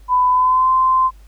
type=tone with pitch glide; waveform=sine; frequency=1000 to 1037.7 Hz; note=B5 to C6; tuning=+21 to -15 cents; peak=-11 dBFS; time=0.08-1.11 s; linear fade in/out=50 ms; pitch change=+64 cents; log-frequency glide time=0.29-0.7 s; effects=added 50 Hz sine -40 dBFS peak until 1.27 s + pink hiss -56 dBFS RMS until 1.27 s